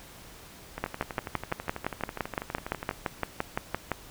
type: two click trains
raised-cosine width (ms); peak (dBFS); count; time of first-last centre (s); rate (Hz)
0.5; -12 / -19; 19 / 27; 0.84-3.917 / 0.78-2.911; 5.85 / 12.2
effects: pink hiss -49 dBFS RMS until 4.1 s